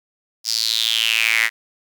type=tone with high-pass filter sweep; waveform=sawtooth; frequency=112.8 Hz; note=A2; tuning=44 cents sharp; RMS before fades=-19 dBFS; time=0.44-1.5 s; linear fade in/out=50 ms; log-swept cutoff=5200 to 1900 Hz; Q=6.2; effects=none